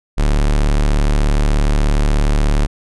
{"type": "tone", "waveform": "45% pulse", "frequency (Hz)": 36.71, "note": "D1", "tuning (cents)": 0, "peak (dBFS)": -11, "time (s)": [0.17, 2.67], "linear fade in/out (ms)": 20, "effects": ["resampled to 24000 Hz"]}